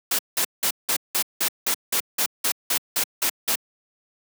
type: noise bursts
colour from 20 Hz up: white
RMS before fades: -22 dBFS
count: 14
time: 0.11-3.556 s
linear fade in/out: 5 ms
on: 79 ms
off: 180 ms
effects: high-pass 200 Hz 12 dB/octave